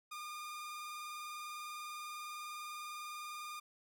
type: tone with vibrato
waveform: sawtooth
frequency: 1210 Hz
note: D#6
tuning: 49 cents flat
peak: -40 dBFS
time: 0.11-3.6 s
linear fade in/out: 10 ms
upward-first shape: triangle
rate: 20 Hz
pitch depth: 38 cents each way
effects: none